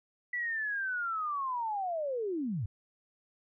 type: linear sweep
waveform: sine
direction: down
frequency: 1975.5 to 87.31 Hz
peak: -31 dBFS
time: 0.33-2.66 s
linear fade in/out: 5 ms
effects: none